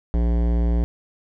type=tone with hard clipping; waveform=sine; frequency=58.27 Hz; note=A#1; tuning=in tune; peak=-19 dBFS; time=0.14-0.84 s; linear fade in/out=0 ms; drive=17 dB; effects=none